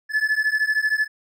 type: beating tone pair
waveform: triangle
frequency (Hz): 1721 / 1734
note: A6 / A6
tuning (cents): -39 / -26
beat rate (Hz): 13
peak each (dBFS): -20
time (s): 0.09-1.08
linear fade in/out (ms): 50
effects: none